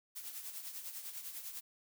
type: noise with tremolo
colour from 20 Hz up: blue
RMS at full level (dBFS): -43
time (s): 0.15-1.61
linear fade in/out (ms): 20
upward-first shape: triangle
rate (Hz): 10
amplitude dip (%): 65
effects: none